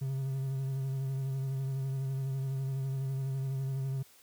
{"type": "tone with vibrato", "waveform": "triangle", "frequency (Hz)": 134.3, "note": "C3", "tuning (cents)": 46, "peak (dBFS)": -29, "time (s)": [0.01, 4.03], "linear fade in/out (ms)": 10, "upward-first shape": "sine", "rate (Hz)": 12, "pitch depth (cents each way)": 29, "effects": ["white hiss -60 dBFS RMS until 4.22 s"]}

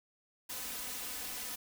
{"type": "noise with comb filter", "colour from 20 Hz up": "white", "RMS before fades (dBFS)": -41, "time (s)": [0.49, 1.56], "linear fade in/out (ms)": 10, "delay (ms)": 4, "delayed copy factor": 0.95, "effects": []}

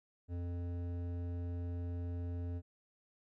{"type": "tone with hard clipping", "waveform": "sine", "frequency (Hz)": 87.31, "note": "F2", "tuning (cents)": 0, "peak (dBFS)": -39, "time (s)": [0.28, 2.62], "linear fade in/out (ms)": 50, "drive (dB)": 12, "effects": []}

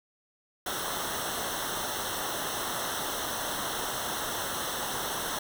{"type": "noise with comb filter", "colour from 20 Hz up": "pink", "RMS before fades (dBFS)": -33, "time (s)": [0.66, 5.39], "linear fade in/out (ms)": 5, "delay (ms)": 0.42, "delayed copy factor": -0.85, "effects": []}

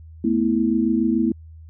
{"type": "chord", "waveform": "sine", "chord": "A suspended second", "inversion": "none", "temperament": "equal with one note detuned", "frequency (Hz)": [220, 246.9, 326.8], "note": ["A3", "B3", "E4"], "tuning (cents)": [0, 0, -15], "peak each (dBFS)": -21, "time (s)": [0.24, 1.32], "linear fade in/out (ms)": 5, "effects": ["added 80 Hz sine -39 dBFS peak until 1.69 s"]}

